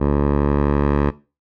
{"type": "tone with low-pass filter sweep", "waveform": "10% pulse", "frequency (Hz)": 71.8, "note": "D2", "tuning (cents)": -39, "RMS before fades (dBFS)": -17, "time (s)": [0, 1.11], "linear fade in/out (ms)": 20, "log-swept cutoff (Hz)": [880, 1500], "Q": 0.84, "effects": ["noise-tail reverb RT60 0.3 s tail -18 dB re dry"]}